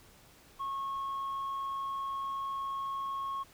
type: tone with tanh clipping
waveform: sine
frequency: 1093 Hz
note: C#6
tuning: 25 cents flat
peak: -34 dBFS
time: 0.59-3.44 s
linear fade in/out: 20 ms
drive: 1 dB
effects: pink hiss -59 dBFS RMS until 3.53 s